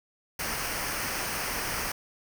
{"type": "noise with comb filter", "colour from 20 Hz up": "pink", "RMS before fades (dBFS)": -32, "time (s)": [0.39, 1.92], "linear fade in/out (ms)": 5, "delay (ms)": 0.27, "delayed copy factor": -0.6, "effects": []}